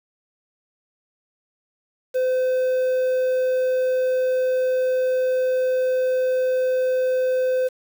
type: tone with quantisation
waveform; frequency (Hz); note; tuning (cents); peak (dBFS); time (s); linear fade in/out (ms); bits
triangle; 512; C5; -38; -16; 2.14-7.69; 20; 7
effects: none